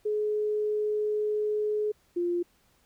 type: tone pair in turn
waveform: sine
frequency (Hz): 423 / 349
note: G#4 / F4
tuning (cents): +32 / -1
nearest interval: minor third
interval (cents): 333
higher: first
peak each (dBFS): -25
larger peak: neither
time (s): 0.05-1.92 / 2.16-2.43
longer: first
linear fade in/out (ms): 10
effects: pink hiss -66 dBFS RMS until 2.85 s